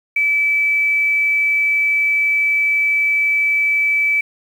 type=tone with quantisation; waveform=sine; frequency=2306 Hz; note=D7; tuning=32 cents flat; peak=-13 dBFS; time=0.16-4.21 s; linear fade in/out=5 ms; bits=7; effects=none